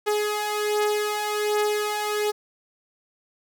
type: beating tone pair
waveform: sawtooth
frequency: 418.8 / 420.1 Hz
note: G#4 / G#4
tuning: +15 / +20 cents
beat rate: 1.3 Hz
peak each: -24 / -20 dBFS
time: 0.06-2.32 s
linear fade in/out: 20 ms
effects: none